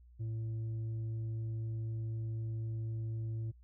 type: tone with tanh clipping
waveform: sine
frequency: 112 Hz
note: A2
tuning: 31 cents sharp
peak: -36 dBFS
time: 0.19-3.52 s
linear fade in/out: 20 ms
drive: 4 dB
effects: added 60 Hz sine -56 dBFS peak until 3.63 s